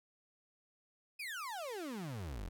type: exponential sweep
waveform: 35% pulse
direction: down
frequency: 2575 to 39.39 Hz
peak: -39 dBFS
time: 1.19-2.49 s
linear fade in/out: 10 ms
effects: none

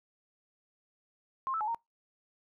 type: tone with pitch steps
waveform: sine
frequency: 1062 / 1315 / 852 / 924 Hz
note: C6 / E6 / G#5 / A#5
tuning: +25 / -5 / +44 / -16 cents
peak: -30 dBFS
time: 1.47-1.746 s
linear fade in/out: 0 ms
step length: 69 ms
effects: noise-tail reverb RT60 0.2 s tail -26 dB re dry

